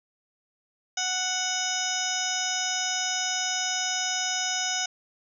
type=harmonic tone; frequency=740 Hz; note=F#5; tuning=in tune; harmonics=1 / 2 / 3 / 4 / 5 / 7 / 8 / 9; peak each=-34 / -34 / -37 / -34 / -35 / -33 / -33 / -33 dBFS; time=0.97-4.86 s; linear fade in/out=5 ms; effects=none